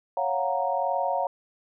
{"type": "chord", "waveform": "sine", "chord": "Gb major seventh", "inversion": "second", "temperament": "equal", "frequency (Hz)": [554.4, 698.5, 740, 932.3], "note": ["Db5", "F5", "Gb5", "Bb5"], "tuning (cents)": [0, 0, 0, 0], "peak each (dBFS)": -29, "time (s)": [0.17, 1.27], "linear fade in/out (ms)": 2, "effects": []}